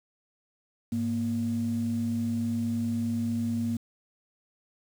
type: tone pair together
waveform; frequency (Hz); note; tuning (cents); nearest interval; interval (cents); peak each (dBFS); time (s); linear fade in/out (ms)
sine; 103.83 / 233.1; G#2 / A#3; 0 / 0; octave + major second; 1400; -32 / -26; 0.92-3.77; 5
effects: tanh soft clip ceiling -20 dBFS + 8-bit